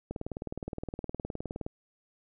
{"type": "click train", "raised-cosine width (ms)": 2, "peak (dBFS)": -22, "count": 31, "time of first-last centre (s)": [0.11, 1.664], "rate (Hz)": 19.3, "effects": []}